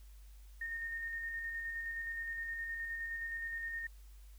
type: tone with tremolo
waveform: sine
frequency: 1837 Hz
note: A#6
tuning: 26 cents flat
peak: -37 dBFS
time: 0.61-3.87 s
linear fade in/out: 5 ms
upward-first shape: square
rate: 9.6 Hz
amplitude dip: 25%
effects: added 50 Hz sine -52 dBFS peak until 4.38 s + white hiss -68 dBFS RMS until 4.38 s